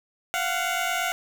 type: tone pair together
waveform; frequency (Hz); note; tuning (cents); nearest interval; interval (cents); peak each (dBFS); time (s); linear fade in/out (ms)
15% pulse; 693.4 / 742; F5 / F#5; -13 / +5; minor second; 118; -21; 0.34-1.12; 0
effects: 7-bit